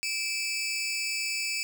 20% pulse tone pair together, 2334 / 2598 Hz, D7 / E7, -11 / -26 cents, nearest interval major second, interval 185 cents, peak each -27 dBFS, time 0.03-1.63 s, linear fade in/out 0 ms, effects 9-bit

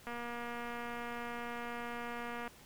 click train, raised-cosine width 0.5 ms, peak -28 dBFS, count 574, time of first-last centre 0.07-2.478 s, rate 238 Hz, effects pink hiss -58 dBFS RMS until 2.65 s

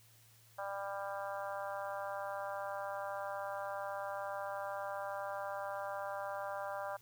harmonic tone, 198.2 Hz, G3, 19 cents sharp, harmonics 3 / 4 / 5 / 6 / 7 / 8, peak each -42 / -44 / -46 / -48 / -49 / -50 dBFS, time 0.58-6.97 s, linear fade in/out 10 ms, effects added 113 Hz sine -65 dBFS peak until 7.01 s + white hiss -65 dBFS RMS until 7.01 s

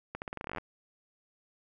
accelerating click train, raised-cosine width 0.5 ms, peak -22 dBFS, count 15, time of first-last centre 0.15-0.583 s, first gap 69 ms, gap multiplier 0.86, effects none

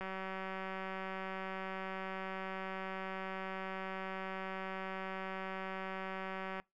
click train, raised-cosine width 0.5 ms, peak -27 dBFS, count 1253, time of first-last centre 0.01-6.599 s, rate 190 Hz, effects noise-tail reverb RT60 0.2 s tail -24 dB re dry

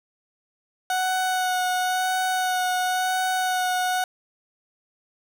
30% pulse tone with vibrato, 739 Hz, F#5, 2 cents flat, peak -19 dBFS, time 0.9-4.04 s, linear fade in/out 2 ms, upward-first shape sine, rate 0.96 Hz, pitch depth 15 cents each way, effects none

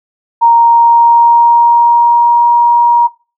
sine tone with pitch glide, 932.3 to 948.6 Hz, A#5 to A#5, 0 to +30 cents, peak -3 dBFS, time 0.41-3.08 s, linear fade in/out 20 ms, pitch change +30 cents, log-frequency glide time 0.53-2.52 s, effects noise-tail reverb RT60 0.3 s tail -19 dB re dry

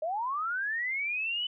sine linear sweep, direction up, 599 to 3014 Hz, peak -29 dBFS, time 0.02-1.47 s, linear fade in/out 5 ms, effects none

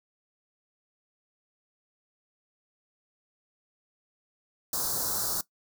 white band-stop noise, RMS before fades -30 dBFS, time 4.73-5.41 s, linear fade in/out 2 ms, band 1500 to 4200 Hz, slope 48 dB/octave, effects noise-tail reverb RT60 0.1 s tail -18 dB re dry

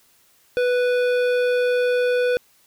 sine tone with hard clipping, 493.9 Hz, B4, in tune, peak -19 dBFS, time 0.57-2.37 s, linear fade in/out 0 ms, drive 13 dB, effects white hiss -58 dBFS RMS until 2.66 s

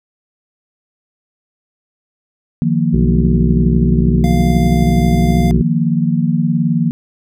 sine chord, Eb suspended second, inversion none, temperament equal, 155.56 / 174.61 / 233.1 Hz, Eb3 / F3 / Bb3, 0 / 0 / 0 cents, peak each -16 dBFS, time 2.62-6.91 s, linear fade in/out 0 ms
harmonic tone, 62.3 Hz, B1, 16 cents sharp, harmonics 1 / 2 / 3 / 4 / 5 / 6 / 7, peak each -15 / -20 / -20 / -30 / -28 / -23 / -35 dBFS, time 2.93-5.62 s, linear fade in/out 10 ms
square tone, 697 Hz, F5, 4 cents flat, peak -23 dBFS, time 4.24-5.51 s, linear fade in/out 0 ms
effects none

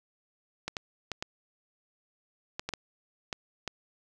clicks, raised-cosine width 0.2 ms, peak -16 dBFS, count 9, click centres 0.68 / 0.768 / 1.117 / 1.225 / 2.595 / 2.69 / 2.737 / 3.328 / 3.677 s, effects none

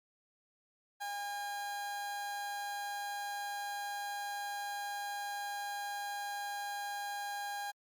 30% pulse tone with amplitude modulation, 812 Hz, G#5, 39 cents flat, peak -34 dBFS, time 1-7.72 s, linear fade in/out 20 ms, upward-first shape sine, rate 197 Hz, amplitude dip 25%, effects Opus 48 kbps

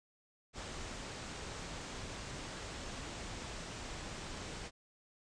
pink low-pass noise, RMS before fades -45 dBFS, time 0.53-4.71 s, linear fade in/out 50 ms, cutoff 8400 Hz, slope 48 dB/octave, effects resampled to 22050 Hz

